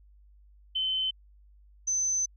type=tone pair in turn; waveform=sine; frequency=3063 / 6126 Hz; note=G7 / G8; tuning=-41 / -41 cents; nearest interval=octave; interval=1200 cents; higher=second; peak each=-26 / -25 dBFS; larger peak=second; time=0.75-1.11 / 1.87-2.26 s; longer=second; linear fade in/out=10 ms; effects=added 50 Hz sine -54 dBFS peak until 2.36 s